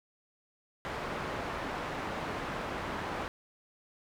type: low-pass noise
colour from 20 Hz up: white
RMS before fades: -37 dBFS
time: 0.85-3.28 s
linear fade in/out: 0 ms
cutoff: 1300 Hz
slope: 12 dB/octave
effects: none